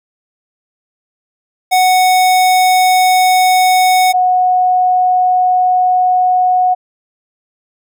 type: tone pair in turn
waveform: square / sine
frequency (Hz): 740 / 732.8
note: F#5 / F#5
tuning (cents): 0 / -17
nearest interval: unison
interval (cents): 17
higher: first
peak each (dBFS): -8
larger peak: neither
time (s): 1.71-4.13 / 4.13-6.75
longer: second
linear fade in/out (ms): 20
effects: none